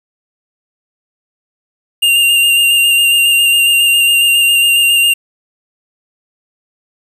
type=tone with vibrato; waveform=square; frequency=2796 Hz; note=F7; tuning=1 cent sharp; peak=-8 dBFS; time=2.02-5.14 s; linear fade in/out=10 ms; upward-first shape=square; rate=7.3 Hz; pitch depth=17 cents each way; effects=7-bit